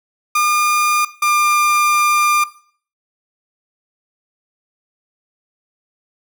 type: tone pair in turn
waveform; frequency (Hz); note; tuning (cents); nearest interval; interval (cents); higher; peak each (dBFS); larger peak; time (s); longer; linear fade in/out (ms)
30% pulse; 1209 / 1198.6; D6 / D6; +50 / +35; unison; 15; first; -10; neither; 0.35-1.05 / 1.22-2.44; second; 5
effects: noise-tail reverb RT60 0.5 s tail -17 dB re dry